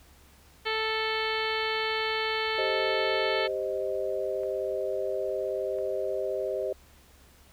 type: harmonic tone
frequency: 440 Hz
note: A4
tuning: in tune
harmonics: 1 / 2 / 3 / 4 / 5 / 6 / 7 / 8 / 9 / 10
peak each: -32 / -35 / -36 / -35 / -34 / -40 / -36 / -41 / -43 / -40 dBFS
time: 0.65-3.48 s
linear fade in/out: 20 ms
type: chord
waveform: sine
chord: C minor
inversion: second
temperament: equal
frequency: 392 / 523.3 / 622.3 Hz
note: G4 / C5 / Eb5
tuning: 0 / 0 / 0 cents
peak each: -32 dBFS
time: 2.58-6.73 s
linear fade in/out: 5 ms
type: clicks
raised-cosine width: 0.5 ms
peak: -35 dBFS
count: 2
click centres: 4.434 / 5.786 s
effects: added 69 Hz sine -58 dBFS peak until 7.52 s + pink hiss -58 dBFS RMS until 7.52 s